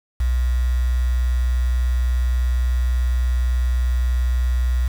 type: tone with quantisation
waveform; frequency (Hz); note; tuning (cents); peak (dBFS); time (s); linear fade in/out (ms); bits
sine; 61.74; B1; 0; -16; 0.2-4.88; 5; 6
effects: none